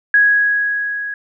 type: tone with level ramp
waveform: sine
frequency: 1661.2 Hz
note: G#6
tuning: in tune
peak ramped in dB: -7 to -22 dBFS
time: 0.14-1.14 s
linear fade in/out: 2 ms
effects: none